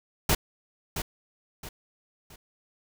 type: noise with echo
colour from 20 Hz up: pink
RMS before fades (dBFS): -22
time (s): 0.29-0.35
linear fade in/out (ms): 5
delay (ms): 670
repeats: 3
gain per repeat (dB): -9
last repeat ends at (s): 2.36
effects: none